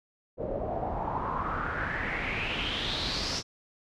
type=noise with low-pass filter sweep; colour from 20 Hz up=pink; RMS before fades=-32 dBFS; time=0.37-3.43 s; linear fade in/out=50 ms; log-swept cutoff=520 to 5500 Hz; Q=5.5; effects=none